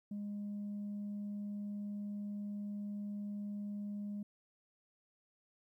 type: tone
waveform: sine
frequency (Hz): 205.1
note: G#3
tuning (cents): -21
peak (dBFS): -37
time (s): 0.11-4.23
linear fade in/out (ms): 5
effects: tanh soft clip ceiling -37 dBFS + 13-bit